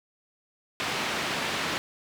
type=band-pass noise; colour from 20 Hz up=white; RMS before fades=-30 dBFS; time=0.8-1.78 s; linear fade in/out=0 ms; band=100 to 3000 Hz; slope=12 dB/octave; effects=none